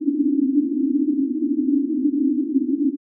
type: band-pass noise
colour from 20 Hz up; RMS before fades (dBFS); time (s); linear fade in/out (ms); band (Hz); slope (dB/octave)
white; -20; 0-2.97; 50; 260 to 310; 96
effects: none